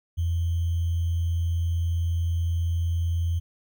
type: tone with sample-and-hold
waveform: sine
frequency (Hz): 84.6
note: E2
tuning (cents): +45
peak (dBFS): -22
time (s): 0.17-3.4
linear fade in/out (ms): 20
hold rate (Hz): 3150
effects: none